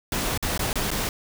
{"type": "noise with dropouts", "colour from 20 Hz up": "pink", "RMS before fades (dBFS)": -26, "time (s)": [0.12, 1.09], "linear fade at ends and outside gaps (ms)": 1, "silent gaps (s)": [[0.376, 0.426], [0.577, 0.593], [0.73, 0.756], [0.905, 0.914]], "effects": []}